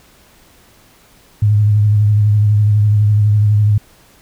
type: tone with vibrato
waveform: sine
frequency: 104.8 Hz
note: G#2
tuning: 16 cents sharp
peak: -8 dBFS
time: 1.42-3.78 s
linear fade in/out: 5 ms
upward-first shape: triangle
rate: 12 Hz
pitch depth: 42 cents each way
effects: pink hiss -48 dBFS RMS until 4.21 s